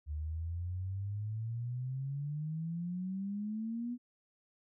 sine exponential sweep, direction up, 73.42 to 246.9 Hz, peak -35 dBFS, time 0.06-3.98 s, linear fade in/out 50 ms, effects none

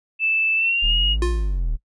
sine tone with pitch glide, 2637 to 2876 Hz, E7 to F#7, 0 to -50 cents, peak -17 dBFS, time 0.19-1.17 s, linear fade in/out 50 ms, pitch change +150 cents, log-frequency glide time 0.56-0.95 s
triangle linear two-way sweep, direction up then down, 34.65 to 59.2 to 35.84 Hz, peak -17 dBFS, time 0.82-1.77 s, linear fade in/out 20 ms, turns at 1.28 s
square tone with exponential decay, 352.8 Hz, F4, 18 cents sharp, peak -19 dBFS, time 1.22-1.6 s, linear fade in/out 2 ms, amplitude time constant 82 ms
effects noise-tail reverb RT60 0.1 s tail -20 dB re dry + resampled to 24000 Hz

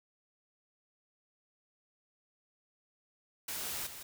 white noise with echo, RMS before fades -39 dBFS, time 3.48-3.87 s, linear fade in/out 5 ms, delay 160 ms, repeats 1, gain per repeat -8 dB, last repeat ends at 4.03 s, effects none

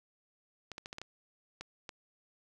clicks, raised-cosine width 0.2 ms, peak -25 dBFS, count 8, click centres 0.717 / 0.781 / 0.859 / 0.929 / 0.984 / 1.016 / 1.61 / 1.892 s, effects none

